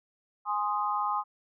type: chord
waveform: sine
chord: Ab major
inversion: none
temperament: equal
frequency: 830.6 / 1046.5 / 1244.5 Hz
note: Ab5 / C6 / Eb6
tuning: 0 / 0 / 0 cents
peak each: -31 dBFS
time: 0.45-1.24 s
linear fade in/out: 50 ms
effects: none